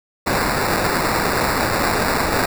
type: noise with sample-and-hold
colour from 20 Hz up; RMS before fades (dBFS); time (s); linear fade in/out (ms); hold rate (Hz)
white; -19; 0.26-2.46; 10; 3150
effects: none